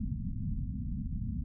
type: low-pass noise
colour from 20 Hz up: pink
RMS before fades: -35 dBFS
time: 0-1.44 s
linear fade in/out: 5 ms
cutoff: 250 Hz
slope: 96 dB/octave
effects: none